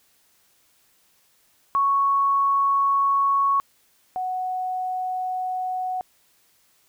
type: tone pair in turn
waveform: sine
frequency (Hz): 1108.7 / 740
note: C#6 / F#5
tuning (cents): 0 / 0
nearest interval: perfect fifth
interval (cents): 700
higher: first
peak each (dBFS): -17 / -24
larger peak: first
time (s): 1.75-3.6 / 4.16-6.01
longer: neither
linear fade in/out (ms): 0
effects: white hiss -62 dBFS RMS until 6.88 s